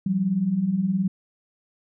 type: beating tone pair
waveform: sine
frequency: 173 / 192 Hz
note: F3 / G3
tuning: -16 / -36 cents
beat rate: 19 Hz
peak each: -27 / -21 dBFS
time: 0.06-1.08 s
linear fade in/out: 5 ms
effects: none